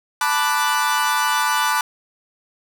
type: chord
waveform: 40% pulse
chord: B minor seventh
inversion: third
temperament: equal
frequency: 880 / 987.8 / 1174.7 / 1480 Hz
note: A5 / B5 / D6 / F#6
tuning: 0 / 0 / 0 / 0 cents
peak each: -22 dBFS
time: 0.21-1.81 s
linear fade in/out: 2 ms
effects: none